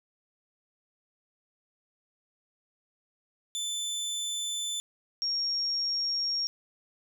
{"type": "tone pair in turn", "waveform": ["25% pulse", "sine"], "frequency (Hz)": [3520, 5563], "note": ["A7", "F8"], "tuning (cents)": [0, -8], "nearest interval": "minor sixth", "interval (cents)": 792, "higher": "second", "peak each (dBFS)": -27, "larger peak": "neither", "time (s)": [[3.55, 4.8], [5.22, 6.47]], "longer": "neither", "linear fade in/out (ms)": 0, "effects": []}